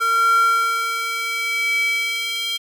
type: tone with high-pass filter sweep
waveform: square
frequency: 457.5 Hz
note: A#4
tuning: 32 cents flat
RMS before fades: -20 dBFS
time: 0-2.58 s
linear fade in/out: 20 ms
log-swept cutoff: 1200 to 3000 Hz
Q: 6.3
effects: none